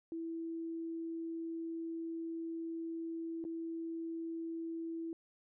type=tone with dropouts; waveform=sine; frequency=329.6 Hz; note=E4; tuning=in tune; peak=-38 dBFS; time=0.12-5.13 s; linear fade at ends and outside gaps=1 ms; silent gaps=3.441-3.45 s; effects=none